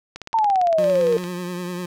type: click train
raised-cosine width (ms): 0.2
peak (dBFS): -16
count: 20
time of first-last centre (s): 0.16-1.24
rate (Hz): 17.6
type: exponential sweep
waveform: sine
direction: down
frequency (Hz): 918 to 452.6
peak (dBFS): -15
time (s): 0.34-1.17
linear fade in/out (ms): 2
type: tone with vibrato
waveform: 25% pulse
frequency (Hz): 178.1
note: F3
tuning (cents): +34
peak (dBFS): -23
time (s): 0.78-1.86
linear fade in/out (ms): 5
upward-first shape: triangle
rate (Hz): 10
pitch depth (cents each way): 45
effects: none